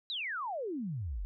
sine exponential sweep, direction down, 4042 to 41.2 Hz, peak -34 dBFS, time 0.1-1.25 s, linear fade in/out 0 ms, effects none

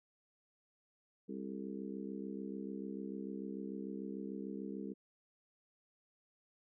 harmonic tone with a mistuned harmonic, 66.8 Hz, C2, 36 cents sharp, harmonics 3 / 4 / 5 / 6 / 7, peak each -44 / -46 / -48 / -50 / -51 dBFS, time 1.28-4.94 s, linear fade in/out 20 ms, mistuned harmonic 7, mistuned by -76 cents, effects none

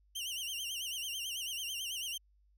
sawtooth tone with vibrato, 2960 Hz, F#7, in tune, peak -34 dBFS, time 0.15-2.18 s, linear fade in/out 10 ms, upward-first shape sine, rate 9.1 Hz, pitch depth 130 cents each way, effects added 50 Hz sine -65 dBFS peak until 2.57 s

